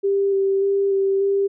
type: tone with vibrato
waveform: sine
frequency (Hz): 393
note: G4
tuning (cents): +4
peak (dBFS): -16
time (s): 0.03-1.48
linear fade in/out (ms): 20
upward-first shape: square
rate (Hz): 1.7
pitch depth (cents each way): 13
effects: none